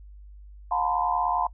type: tone cluster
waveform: sine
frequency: 715 / 882 / 959 / 1029 Hz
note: F5 / A5 / A#5 / C6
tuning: +41 / +4 / +49 / -29 cents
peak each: -28 dBFS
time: 0.71-1.47 s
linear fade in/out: 5 ms
effects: noise-tail reverb RT60 0.1 s tail -23 dB re dry + added 50 Hz sine -43 dBFS peak until 1.53 s